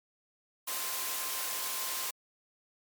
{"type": "tone in noise", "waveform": "sine", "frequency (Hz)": 1046.5, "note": "C6", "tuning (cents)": 0, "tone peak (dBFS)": -45, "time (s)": [0.67, 2.11], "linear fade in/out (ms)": 10, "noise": "white", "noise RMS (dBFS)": -35, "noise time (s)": [0.67, 2.11], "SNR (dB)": -13, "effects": ["high-pass 400 Hz 12 dB/octave", "MP3 96 kbps"]}